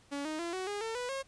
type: tone with pitch steps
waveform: sawtooth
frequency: 283.2 / 310.6 / 340.7 / 373.7 / 409.9 / 449.6 / 493.1 / 540.8 Hz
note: C#4 / D#4 / F4 / F#4 / G#4 / A4 / B4 / C#5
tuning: +37 / -3 / -43 / +17 / -23 / +37 / -3 / -43 cents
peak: -31 dBFS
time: 0.11-1.23 s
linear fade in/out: 20 ms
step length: 140 ms
effects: pink hiss -63 dBFS RMS until 1.27 s + resampled to 22050 Hz